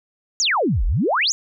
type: exponential two-way sweep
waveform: sine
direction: down then up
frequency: 7040 to 35.3 to 7040 Hz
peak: -16 dBFS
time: 0.4-1.32 s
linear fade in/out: 0 ms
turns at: 0.85 s
effects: none